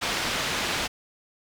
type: low-pass noise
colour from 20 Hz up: white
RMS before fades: -28 dBFS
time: 0.01-0.88 s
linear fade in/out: 20 ms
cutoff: 3900 Hz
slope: 12 dB/octave
effects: none